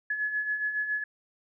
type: beating tone pair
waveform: sine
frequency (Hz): 1697 / 1704.2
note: G#6 / G#6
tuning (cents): +37 / +44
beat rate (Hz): 7.2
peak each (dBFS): -36 / -28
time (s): 0.1-1.04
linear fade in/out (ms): 5
effects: none